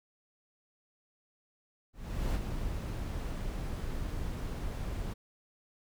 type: noise with ADSR envelope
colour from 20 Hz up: brown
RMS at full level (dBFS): -30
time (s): 1.93-5.14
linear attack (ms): 410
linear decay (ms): 48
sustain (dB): -6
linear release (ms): 14
effects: none